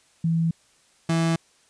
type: tone pair in turn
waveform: sine / 35% pulse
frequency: 164.81 / 164.81 Hz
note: E3 / E3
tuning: 0 / 0 cents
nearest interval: unison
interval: 0 cents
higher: neither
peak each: -19 / -18 dBFS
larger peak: second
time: 0.24-0.51 / 1.09-1.36 s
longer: neither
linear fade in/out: 5 ms
effects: white hiss -60 dBFS RMS until 1.69 s + resampled to 22050 Hz